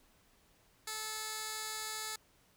15% pulse tone with band-pass filter, 434.9 Hz, A4, 20 cents flat, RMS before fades -41 dBFS, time 0.87-2.16 s, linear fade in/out 5 ms, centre 7700 Hz, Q 0.62, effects pink hiss -68 dBFS RMS until 2.56 s

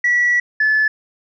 sine tone pair in turn, 1943 / 1731 Hz, B6 / A6, -29 / -29 cents, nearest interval major second, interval 200 cents, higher first, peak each -11 dBFS, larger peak neither, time 0.04-0.4 / 0.6-0.88 s, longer first, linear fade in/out 5 ms, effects tanh soft clip ceiling -9 dBFS

